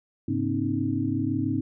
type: tone cluster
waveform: sine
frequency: 104.8 / 136.9 / 243.5 / 269.5 / 310.9 Hz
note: G#2 / C#3 / B3 / C#4 / D#4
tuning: +16 / -21 / -24 / -49 / -1 cents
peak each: -30 / -33 / -32 / -28 / -29 dBFS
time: 0.28-1.61 s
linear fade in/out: 5 ms
effects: none